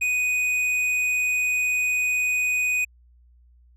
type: tone with tanh clipping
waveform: triangle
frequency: 2489 Hz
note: D#7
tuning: in tune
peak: -22 dBFS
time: 0.01-2.85 s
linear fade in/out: 10 ms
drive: 13 dB
effects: added 60 Hz sine -52 dBFS peak until 3.76 s